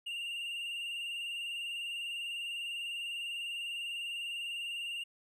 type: tone with vibrato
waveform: triangle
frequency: 2794 Hz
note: F7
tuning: in tune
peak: -35 dBFS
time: 0.06-5.04 s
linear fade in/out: 10 ms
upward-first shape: sine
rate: 20 Hz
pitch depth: 49 cents each way
effects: none